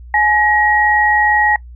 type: tone pair together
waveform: sine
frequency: 845 / 1897 Hz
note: G#5 / A#6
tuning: +30 / +30 cents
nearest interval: octave + major second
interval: 1400 cents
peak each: -13 dBFS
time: 0.14-1.56 s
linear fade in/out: 2 ms
effects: noise-tail reverb RT60 0.1 s tail -22 dB re dry + added 60 Hz sine -32 dBFS peak until 1.75 s